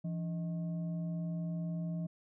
sine tone with frequency modulation, 168.9 Hz, E3, 42 cents sharp, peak -34 dBFS, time 0.04-2.07 s, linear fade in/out 10 ms, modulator 458 Hz, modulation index 0.34, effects none

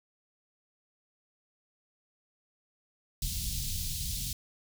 pink band-stop noise, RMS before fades -34 dBFS, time 3.22-4.33 s, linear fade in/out 2 ms, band 150 to 3600 Hz, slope 24 dB/octave, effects none

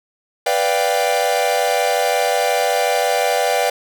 45% pulse chord, G dominant seventh, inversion first, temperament equal, 493.9 / 587.3 / 698.5 / 784 Hz, B4 / D5 / F5 / G5, 0 / 0 / 0 / 0 cents, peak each -21 dBFS, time 0.46-3.7 s, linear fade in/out 5 ms, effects none

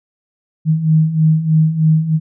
sine beating tone pair, 155.56 / 158.76 Hz, D#3 / D#3, 0 / +35 cents, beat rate 3.2 Hz, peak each -16 / -11 dBFS, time 0.65-2.2 s, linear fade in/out 50 ms, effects none

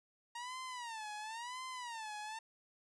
sawtooth tone with vibrato, 932.3 Hz, A#5, in tune, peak -39 dBFS, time 0.35-2.39 s, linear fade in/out 5 ms, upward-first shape sine, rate 0.96 Hz, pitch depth 180 cents each way, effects resampled to 22050 Hz

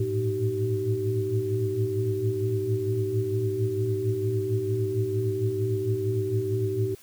sine tone cluster, 104.1 / 110.7 / 115.1 / 311.1 / 383.6 Hz, G#2 / A2 / A#2 / D#4 / G4, +5 / +11 / -22 / 0 / -37 cents, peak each -32 / -29 / -32 / -36 / -27 dBFS, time 0-6.95 s, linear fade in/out 5 ms, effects white hiss -53 dBFS RMS until 7.02 s

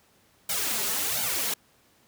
white noise with flanger, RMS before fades -28 dBFS, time 0.49-1.54 s, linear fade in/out 5 ms, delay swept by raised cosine 1.3 to 4.8 ms, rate 1.4 Hz, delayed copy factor +0.9, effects pink hiss -62 dBFS RMS until 2.07 s + high-pass 80 Hz 12 dB/octave

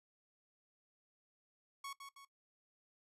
sawtooth tone with echo, 1108.7 Hz, C#6, in tune, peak -40 dBFS, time 1.84-1.93 s, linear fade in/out 5 ms, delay 160 ms, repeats 2, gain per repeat -6 dB, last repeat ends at 2.25 s, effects noise-tail reverb RT60 0.1 s tail -17 dB re dry + resampled to 32000 Hz

